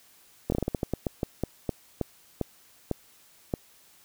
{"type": "slowing click train", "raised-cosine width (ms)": 2, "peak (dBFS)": -13, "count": 17, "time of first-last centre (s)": [0.5, 3.538], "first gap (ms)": 22, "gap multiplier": 1.25, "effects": ["white hiss -58 dBFS RMS until 4.04 s"]}